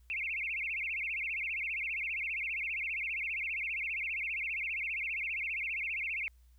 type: tone with vibrato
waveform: sine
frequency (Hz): 2391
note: D7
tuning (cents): +30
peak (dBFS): -33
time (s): 0.1-6.28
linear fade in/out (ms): 0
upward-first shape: sine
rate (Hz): 15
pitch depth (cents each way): 230
effects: added 60 Hz sine -58 dBFS peak until 6.58 s + white hiss -75 dBFS RMS until 6.58 s